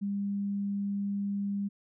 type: tone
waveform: sine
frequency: 200.6 Hz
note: G3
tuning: 40 cents sharp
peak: -29 dBFS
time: 0.01-1.69 s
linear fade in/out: 20 ms
effects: none